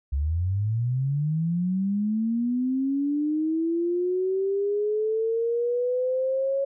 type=linear sweep; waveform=sine; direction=up; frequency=66 to 553 Hz; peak=-22 dBFS; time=0.12-6.65 s; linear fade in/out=10 ms; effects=none